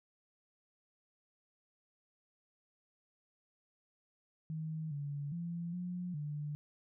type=tone with pitch steps; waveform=sine; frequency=157.9 / 143.6 / 170.4 / 178.6 / 148 Hz; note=D#3 / D3 / F3 / F3 / D3; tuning=+26 / -39 / -42 / +39 / +14 cents; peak=-37 dBFS; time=4.5-6.55 s; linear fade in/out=0 ms; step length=410 ms; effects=none